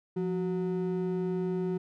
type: ring-modulated tone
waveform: triangle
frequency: 273.5 Hz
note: C#4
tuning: 23 cents flat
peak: -23 dBFS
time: 0.16-1.78 s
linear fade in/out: 10 ms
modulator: 98.1 Hz
effects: none